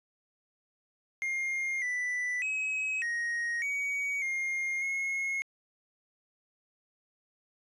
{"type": "tone with pitch steps", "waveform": "triangle", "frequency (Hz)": [2123, 1981, 2551, 1877, 2255, 2126, 2166], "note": ["C7", "B6", "D#7", "A#6", "C#7", "C7", "C#7"], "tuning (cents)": [25, 5, 43, 11, 29, 27, -41], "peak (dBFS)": -28, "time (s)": [1.22, 5.42], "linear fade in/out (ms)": 0, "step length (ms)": 600, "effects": ["resampled to 24000 Hz"]}